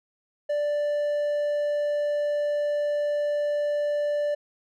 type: tone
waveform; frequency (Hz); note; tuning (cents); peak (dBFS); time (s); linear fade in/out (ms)
triangle; 587.3; D5; 0; -21; 0.49-4.35; 10
effects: none